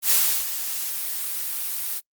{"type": "noise with ADSR envelope", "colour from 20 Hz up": "blue", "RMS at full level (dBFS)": -17, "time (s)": [0.02, 2.01], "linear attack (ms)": 91, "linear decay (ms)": 340, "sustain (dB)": -11, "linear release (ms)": 40, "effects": ["noise-tail reverb RT60 0.1 s tail -26 dB re dry", "Opus 48 kbps"]}